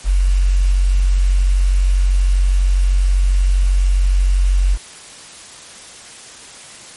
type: tone with quantisation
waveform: sine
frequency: 46.25 Hz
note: F#1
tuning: in tune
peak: -10 dBFS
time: 0.04-4.78 s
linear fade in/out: 50 ms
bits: 6
effects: white hiss -37 dBFS RMS until 6.96 s + MP3 48 kbps